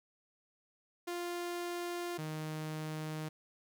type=tone pair in turn; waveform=sawtooth; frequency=349.2 / 155.55 Hz; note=F4 / D#3; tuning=0 / 0 cents; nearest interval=octave + major second; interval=1400 cents; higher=first; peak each=-33 / -34 dBFS; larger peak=first; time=1.07-2.18 / 2.18-3.29 s; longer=neither; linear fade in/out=10 ms; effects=none